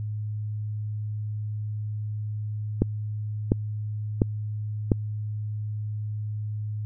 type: click train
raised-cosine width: 3 ms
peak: -6 dBFS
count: 4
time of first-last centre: 2.82-4.918 s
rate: 1.43 Hz
effects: added 106 Hz sine -28 dBFS peak until 6.85 s